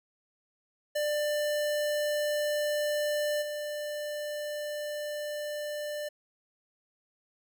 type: tone with level steps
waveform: square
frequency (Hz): 594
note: D5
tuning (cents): +20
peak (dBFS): -28 / -34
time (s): 0.95-6.09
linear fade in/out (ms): 10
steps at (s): 3.41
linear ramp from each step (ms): 20
effects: none